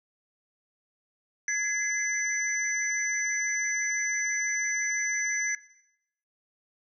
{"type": "tone cluster", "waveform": "sine", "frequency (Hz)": [1679, 2054, 5980], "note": ["G#6", "C7", "F#8"], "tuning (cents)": [18, -33, 17], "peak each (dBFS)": -30, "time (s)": [1.48, 5.55], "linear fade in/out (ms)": 2, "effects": ["noise-tail reverb RT60 0.8 s tail -18 dB re dry"]}